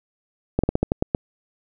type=slowing click train; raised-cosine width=2 ms; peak=-5 dBFS; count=8; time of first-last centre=0.59-1.149 s; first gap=46 ms; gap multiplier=1.18; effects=none